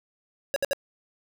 square tone bursts, 554.4 Hz, C#5, in tune, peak -23 dBFS, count 3, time 0.54-0.732 s, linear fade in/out 0 ms, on 22 ms, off 63 ms, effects none

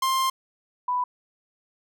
45% pulse / sine tone pair in turn, 1054 / 991.5 Hz, C6 / B5, +12 / +7 cents, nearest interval minor second, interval 105 cents, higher first, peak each -21 / -22 dBFS, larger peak first, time 0.02-0.3 / 0.88-1.04 s, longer first, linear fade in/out 5 ms, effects none

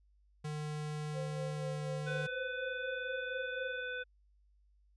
square tone with pitch glide, 151.1 to 150.06 Hz, D3 to D3, +50 to +38 cents, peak -38 dBFS, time 0.44-2.27 s, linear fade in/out 10 ms, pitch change -12 cents, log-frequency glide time 1.45-1.69 s
sine tone with tremolo, 523.3 Hz, C5, in tune, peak -38 dBFS, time 1.13-3.83 s, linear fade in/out 50 ms, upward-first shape sine, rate 4.1 Hz, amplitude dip 70%
harmonic tone, 500 Hz, B4, 21 cents sharp, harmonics 1 / 3 / 5 / 7, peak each -43 / -39 / -49 / -50 dBFS, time 2.06-4.04 s, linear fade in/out 20 ms
effects added 50 Hz sine -65 dBFS peak until 4.96 s + resampled to 22050 Hz

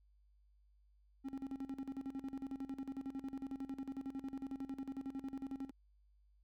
triangle tone with tremolo, 270 Hz, C#4, 45 cents flat, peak -37 dBFS, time 1.24-5.71 s, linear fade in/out 20 ms, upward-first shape square, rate 11 Hz, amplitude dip 80%, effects added 50 Hz sine -66 dBFS peak until 6.43 s + MP3 96 kbps

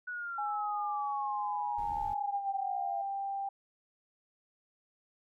sine exponential sweep, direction down, 1480 to 680 Hz, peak -36 dBFS, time 0.07-3.02 s, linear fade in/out 10 ms
sine tone with pitch glide, 830.6 to 790.3 Hz, G#5 to G5, 0 to +14 cents, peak -33 dBFS, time 0.38-3.49 s, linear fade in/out 5 ms, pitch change -86 cents, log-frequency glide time 1.83-2.52 s
brown noise, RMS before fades -46 dBFS, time 1.78-2.14 s, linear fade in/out 5 ms
effects none

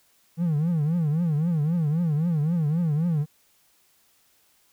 triangle tone with vibrato, 160 Hz, D#3, 49 cents sharp, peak -18 dBFS, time 0.37-3.26 s, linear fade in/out 50 ms, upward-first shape triangle, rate 3.8 Hz, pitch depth 200 cents each way, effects tanh soft clip ceiling -14 dBFS + white hiss -63 dBFS RMS until 4.72 s

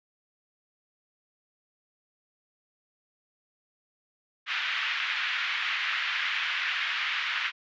pink band-pass noise, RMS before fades -30 dBFS, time 4.46-7.52 s, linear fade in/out 50 ms, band 1500 to 3200 Hz, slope 24 dB/octave, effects resampled to 16000 Hz

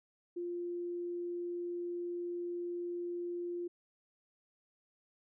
sine tone, 349.2 Hz, F4, in tune, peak -36 dBFS, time 0.36-3.68 s, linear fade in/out 10 ms, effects none

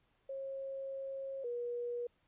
sine tone pair in turn, 541 / 480.9 Hz, C#5 / B4, -42 / -46 cents, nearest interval major second, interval 204 cents, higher first, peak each -39 / -36 dBFS, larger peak second, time 0.29-1.44 / 1.44-2.07 s, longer first, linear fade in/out 5 ms, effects pink hiss -75 dBFS RMS until 2.27 s + resampled to 8000 Hz

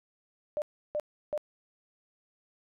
sine tone bursts, 598 Hz, D5, 31 cents sharp, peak -28 dBFS, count 3, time 0.57-1.377 s, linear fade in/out 0 ms, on 49 ms, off 330 ms, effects none

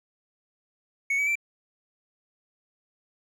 triangle tone with pitch steps, 2217 / 2278 / 2341 Hz, C#7 / C#7 / D7, 0 / +47 / -6 cents, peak -21 dBFS, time 1.1-1.355 s, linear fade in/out 5 ms, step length 85 ms, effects none

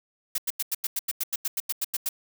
blue noise bursts, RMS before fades -27 dBFS, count 15, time 0.35-2.09 s, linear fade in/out 5 ms, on 32 ms, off 90 ms, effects none

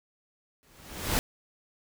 pink noise with exponential growth, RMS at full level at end -24 dBFS, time 0.63-1.19 s, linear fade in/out 0 ms, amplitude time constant 120 ms, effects none

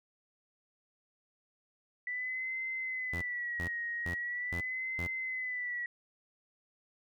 sine tone with vibrato, 1970 Hz, B6, 5 cents flat, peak -34 dBFS, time 2.07-5.86 s, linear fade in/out 2 ms, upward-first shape sine, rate 0.42 Hz, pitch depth 81 cents each way
sawtooth tone bursts, 86.5 Hz, F2, 16 cents flat, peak -33 dBFS, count 5, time 3.13-5.07 s, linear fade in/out 0 ms, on 84 ms, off 380 ms
effects none

